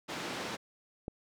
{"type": "band-pass noise", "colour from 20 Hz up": "pink", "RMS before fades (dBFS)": -39, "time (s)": [0.08, 0.57], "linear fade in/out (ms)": 20, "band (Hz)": [210, 5100], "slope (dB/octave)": 12}
{"type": "click", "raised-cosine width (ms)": 2, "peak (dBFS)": -24, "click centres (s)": 1.081}
{"effects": []}